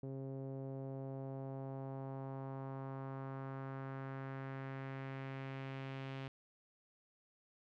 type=tone with low-pass filter sweep; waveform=sawtooth; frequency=134.5 Hz; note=C3; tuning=48 cents sharp; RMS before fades=-45 dBFS; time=0.03-6.28 s; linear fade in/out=2 ms; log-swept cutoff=450 to 3000 Hz; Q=1.7; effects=none